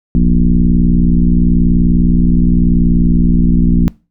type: tone with frequency modulation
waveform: sine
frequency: 109.4 Hz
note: A2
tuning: 9 cents flat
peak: -6 dBFS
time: 0.15-3.88 s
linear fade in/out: 0 ms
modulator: 59.9 Hz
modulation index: 2.5
effects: noise-tail reverb RT60 0.3 s tail -23 dB re dry